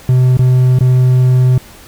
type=tone with dropouts; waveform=triangle; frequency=127.3 Hz; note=C3; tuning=47 cents flat; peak=-4 dBFS; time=0.09-1.58 s; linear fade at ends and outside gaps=2 ms; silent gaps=0.371-0.392 / 0.788-0.807 s; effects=pink hiss -38 dBFS RMS until 1.87 s